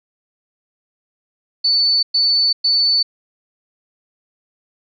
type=tone bursts; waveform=sine; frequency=4492 Hz; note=C#8; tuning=22 cents sharp; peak=-12 dBFS; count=3; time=1.64-3.03 s; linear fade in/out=10 ms; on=390 ms; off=110 ms; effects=none